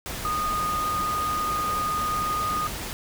sine tone in noise, 1233 Hz, D#6, 16 cents flat, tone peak -24 dBFS, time 0.25-2.67 s, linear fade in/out 0 ms, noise pink, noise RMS -33 dBFS, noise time 0.06-2.93 s, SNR +6 dB, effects none

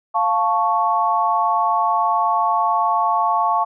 sine chord, F augmented, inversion none, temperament equal, 698.5 / 880 / 1108.7 Hz, F5 / A5 / C#6, 0 / 0 / 0 cents, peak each -21 / -19 / -19 dBFS, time 0.14-3.65 s, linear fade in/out 20 ms, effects none

